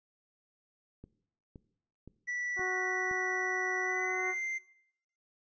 click train, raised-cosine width 3 ms, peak -35 dBFS, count 5, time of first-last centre 1.04-3.113 s, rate 1.93 Hz
triangle tone with pitch glide, 1959 to 2088 Hz, B6 to C7, -15 to -4 cents, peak -31 dBFS, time 2.27-4.59 s, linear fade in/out 20 ms, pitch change +111 cents, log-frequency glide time 3.82-4.29 s
harmonic tone, 370 Hz, F#4, in tune, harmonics 1 / 2 / 3 / 4 / 5, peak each -36 / -39 / -41 / -42 / -43 dBFS, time 2.56-4.35 s, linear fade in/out 50 ms
effects noise-tail reverb RT60 0.7 s tail -18 dB re dry + resampled to 16000 Hz

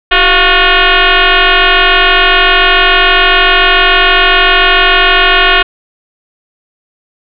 sine tone with frequency modulation, 698.5 Hz, F5, in tune, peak -4 dBFS, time 0.11-5.63 s, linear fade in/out 10 ms, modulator 361 Hz, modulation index 7.3, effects none

